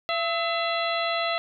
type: harmonic tone with a mistuned harmonic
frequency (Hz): 675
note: E5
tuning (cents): +41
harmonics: 1 / 2 / 3 / 4 / 5 / 6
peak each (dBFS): -27 / -30 / -32 / -33 / -34 / -35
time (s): 0.09-1.38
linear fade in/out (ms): 0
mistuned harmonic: 2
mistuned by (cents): -70
effects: none